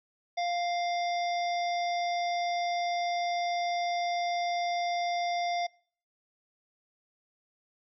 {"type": "harmonic tone with a mistuned harmonic", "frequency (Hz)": 698.5, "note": "F5", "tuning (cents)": 0, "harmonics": [1, 3, 5, 7, 8], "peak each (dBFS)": [-28, -38, -42, -45, -46], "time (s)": [0.37, 5.67], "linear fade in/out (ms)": 10, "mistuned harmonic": 5, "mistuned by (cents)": 32, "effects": ["noise-tail reverb RT60 0.5 s tail -25 dB re dry"]}